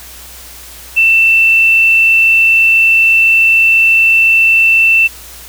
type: tone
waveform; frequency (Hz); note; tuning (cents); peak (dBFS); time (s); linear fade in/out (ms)
sine; 2674; E7; +24; -5; 0.96-5.08; 20
effects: added 60 Hz sine -38 dBFS peak until 5.48 s + white hiss -33 dBFS RMS until 5.48 s